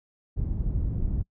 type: low-pass noise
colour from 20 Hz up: pink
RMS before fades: -27 dBFS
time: 0.36-1.23 s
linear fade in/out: 20 ms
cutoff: 140 Hz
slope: 12 dB/octave
effects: noise-tail reverb RT60 0.1 s tail -24 dB re dry